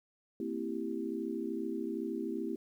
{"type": "chord", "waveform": "sine", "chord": "C dominant seventh", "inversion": "third", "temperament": "equal with one note detuned", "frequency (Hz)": [228.4, 261.6, 329.6, 392], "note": ["Bb3", "C4", "E4", "G4"], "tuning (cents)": [-35, 0, 0, 0], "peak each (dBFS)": [-40, -40, -38, -40], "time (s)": [0.4, 2.56], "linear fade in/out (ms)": 2, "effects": ["11-bit"]}